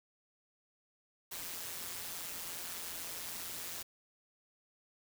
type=noise with amplitude modulation; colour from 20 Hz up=white; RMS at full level=-40 dBFS; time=1.31-3.83 s; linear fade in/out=10 ms; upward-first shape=sine; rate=173 Hz; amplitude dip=65%; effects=none